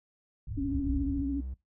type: low-pass noise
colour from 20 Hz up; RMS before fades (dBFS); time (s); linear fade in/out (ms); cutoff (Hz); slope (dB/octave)
white; -36; 0.47-1.23; 5; 100; 24
type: tone with vibrato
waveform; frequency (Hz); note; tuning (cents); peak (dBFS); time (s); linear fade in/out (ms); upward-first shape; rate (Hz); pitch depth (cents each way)
sine; 277.2; C#4; 0; -29; 0.57-1.41; 10; sine; 14; 49
type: tone with pitch glide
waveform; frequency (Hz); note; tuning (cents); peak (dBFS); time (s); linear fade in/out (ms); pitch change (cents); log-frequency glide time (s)
triangle; 63.1 to 64.65; B1 to C2; +38 to -20; -33; 0.69-1.54; 5; +42; 1.3-1.42
effects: noise-tail reverb RT60 0.2 s tail -20 dB re dry